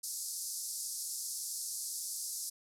white band-pass noise, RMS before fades -40 dBFS, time 0.03-2.5 s, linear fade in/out 10 ms, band 4700 to 12000 Hz, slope 48 dB/octave, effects none

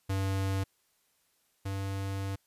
square tone pair in turn, 96.7 / 97.65 Hz, G2 / G2, -23 / -6 cents, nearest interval unison, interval 17 cents, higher second, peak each -29 / -33 dBFS, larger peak first, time 0.09-0.64 / 1.65-2.36 s, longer second, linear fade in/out 10 ms, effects white hiss -72 dBFS RMS until 2.46 s + resampled to 32000 Hz

